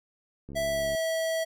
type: click train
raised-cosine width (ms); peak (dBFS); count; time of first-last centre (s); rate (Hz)
3; -29; 33; 0.49-0.949; 69.7
type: tone with pitch glide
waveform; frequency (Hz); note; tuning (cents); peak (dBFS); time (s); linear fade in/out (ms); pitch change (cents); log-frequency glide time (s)
square; 659.3 to 650.2; E5 to E5; 0 to -24; -27; 0.55-1.45; 20; -24; 0.66-0.88
effects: none

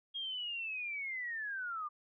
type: linear sweep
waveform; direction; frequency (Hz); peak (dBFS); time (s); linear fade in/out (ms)
sine; down; 3268 to 1174.7; -37; 0.14-1.89; 20
effects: none

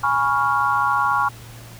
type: chord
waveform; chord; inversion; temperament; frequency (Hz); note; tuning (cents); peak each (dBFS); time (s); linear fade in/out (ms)
sine; C# dominant seventh; second; equal with one note detuned; 830.6 / 974.7 / 1108.7 / 1396.9; G#5 / B5 / C#6 / E#6; 0 / -23 / 0 / 0; -23 / -24 / -20 / -22; 0.03-1.29; 10
effects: added 116 Hz sine -39 dBFS peak until 1.79 s + pink hiss -43 dBFS RMS until 1.79 s

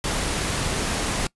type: noise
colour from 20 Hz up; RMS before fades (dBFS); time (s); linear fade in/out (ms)
pink; -25; 0.04-1.27; 2
effects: noise-tail reverb RT60 0.1 s tail -23 dB re dry + resampled to 24000 Hz

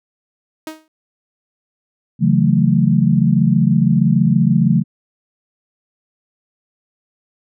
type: tone with exponential decay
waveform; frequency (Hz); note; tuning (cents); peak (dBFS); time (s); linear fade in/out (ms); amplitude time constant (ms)
sawtooth; 314.4; D#4; +18; -20; 0.67-0.88; 2; 45
type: chord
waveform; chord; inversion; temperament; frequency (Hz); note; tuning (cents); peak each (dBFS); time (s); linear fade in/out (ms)
sine; F# minor seventh; second; equal; 138.59 / 164.81 / 185 / 220; C#3 / E3 / F#3 / A3; 0 / 0 / 0 / 0; -16; 2.19-4.84; 50
effects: none

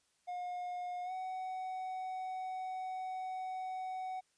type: tone with pitch glide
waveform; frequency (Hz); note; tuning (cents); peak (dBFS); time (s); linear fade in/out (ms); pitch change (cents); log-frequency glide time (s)
triangle; 717 to 747.9; F5 to F#5; +45 to +18; -36; 0.27-4.21; 20; +73; 1.04-1.12
effects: white hiss -75 dBFS RMS until 4.37 s + resampled to 22050 Hz

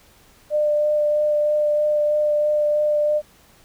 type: tone with vibrato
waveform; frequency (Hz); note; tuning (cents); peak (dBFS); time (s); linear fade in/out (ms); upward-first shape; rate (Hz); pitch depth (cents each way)
sine; 598; D5; +31; -16; 0.5-3.22; 50; sine; 3.1; 10
effects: pink hiss -53 dBFS RMS until 3.64 s

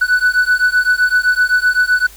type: beating tone pair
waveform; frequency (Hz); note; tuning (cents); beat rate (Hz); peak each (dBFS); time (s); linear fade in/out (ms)
triangle; 1484 / 1491.8; F#6 / F#6; +5 / +14; 7.8; -12; 0.01-2.07; 10
effects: added 50 Hz sine -41 dBFS peak until 2.16 s + white hiss -41 dBFS RMS until 2.16 s

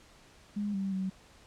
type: tone with pitch steps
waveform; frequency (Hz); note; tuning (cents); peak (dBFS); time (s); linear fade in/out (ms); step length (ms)
sine; 205.8 / 194.4 / 189.4; G#3 / G3 / F#3; -16 / -14 / +41; -30; 0.56-1.1; 10; 180
effects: pink hiss -58 dBFS RMS until 1.46 s + low-pass 8000 Hz 12 dB/octave

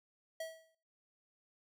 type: tone with exponential decay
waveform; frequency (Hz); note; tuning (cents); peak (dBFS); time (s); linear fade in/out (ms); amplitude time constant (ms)
square; 647; E5; -32; -38; 0.4-0.75; 5; 76
effects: noise-tail reverb RT60 0.6 s tail -26 dB re dry

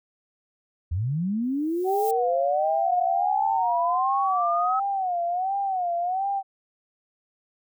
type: linear sweep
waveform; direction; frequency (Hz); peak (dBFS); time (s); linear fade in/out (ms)
sine; up; 76.3 to 1295; -23; 0.91-4.8; 10
type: noise with exponential growth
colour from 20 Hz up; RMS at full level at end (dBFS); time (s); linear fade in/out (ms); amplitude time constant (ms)
violet; -34; 1.42-2.11; 2; 150
type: tone with vibrato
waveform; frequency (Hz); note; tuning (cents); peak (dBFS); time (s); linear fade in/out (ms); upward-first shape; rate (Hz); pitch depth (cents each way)
sine; 740; F#5; 0; -23; 1.84-6.43; 50; sine; 1.4; 130
effects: none

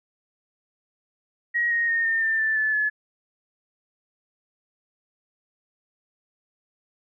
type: tone with pitch steps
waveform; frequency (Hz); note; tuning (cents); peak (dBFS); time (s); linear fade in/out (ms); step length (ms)
sine; 1896 / 1868.8 / 1842 / 1815.6 / 1789.6 / 1763.9 / 1738.6 / 1713.7; A#6 / A#6 / A#6 / A#6 / A6 / A6 / A6 / A6; +29 / +4 / -21 / -46 / +29 / +4 / -21 / -46; -20; 1.54-2.9; 20; 170
effects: none

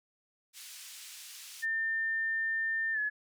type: band-pass noise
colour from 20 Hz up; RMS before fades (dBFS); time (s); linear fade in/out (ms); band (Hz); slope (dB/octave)
white; -48; 0.53-1.66; 50; 2200 to 9400; 12
type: tone with pitch glide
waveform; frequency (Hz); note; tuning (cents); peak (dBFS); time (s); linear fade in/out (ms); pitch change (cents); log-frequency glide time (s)
sine; 1800 to 1702.9; A6 to G#6; +39 to +43; -29; 1.62-3.1; 20; -96; 2.93-2.99
effects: none

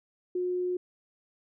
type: tone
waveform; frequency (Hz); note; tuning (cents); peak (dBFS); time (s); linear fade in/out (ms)
sine; 360.9; F#4; -43; -27; 0.35-0.77; 5
effects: none

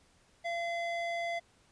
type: tone with band-pass filter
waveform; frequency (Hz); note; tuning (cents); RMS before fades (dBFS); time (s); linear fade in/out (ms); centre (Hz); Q
square; 683; F5; -39; -35; 0.44-1.4; 20; 1500; 1.2
effects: pink hiss -66 dBFS RMS until 1.71 s + resampled to 22050 Hz

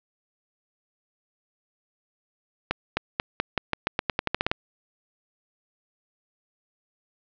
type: accelerating click train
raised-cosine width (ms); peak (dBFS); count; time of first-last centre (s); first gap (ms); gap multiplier
0.3; -6; 15; 2.71-4.515; 260; 0.88
effects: low-pass 4000 Hz 12 dB/octave

